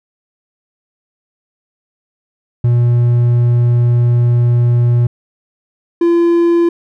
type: tone pair in turn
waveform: triangle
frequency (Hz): 120.2 / 341.1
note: B2 / F4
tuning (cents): -46 / -41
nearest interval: octave + tritone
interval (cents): 1805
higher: second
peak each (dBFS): -6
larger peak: neither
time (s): 2.64-5.07 / 6.01-6.69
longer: first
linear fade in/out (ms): 5
effects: none